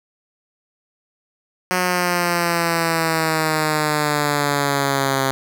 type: exponential sweep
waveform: 5% pulse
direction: down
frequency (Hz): 182.9 to 133.9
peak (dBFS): -6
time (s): 1.71-5.31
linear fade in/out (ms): 0
effects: none